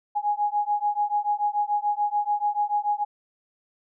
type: beating tone pair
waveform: sine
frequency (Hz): 826 / 832.9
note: G#5 / G#5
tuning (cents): -10 / +5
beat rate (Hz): 6.9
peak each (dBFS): -25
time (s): 0.15-3.05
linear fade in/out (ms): 20
effects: none